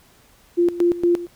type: tone with tremolo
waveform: sine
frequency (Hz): 347.1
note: F4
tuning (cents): -11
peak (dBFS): -13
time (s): 0.57-1.27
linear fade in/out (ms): 20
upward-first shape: square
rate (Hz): 4.3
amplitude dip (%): 80
effects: pink hiss -54 dBFS RMS until 1.35 s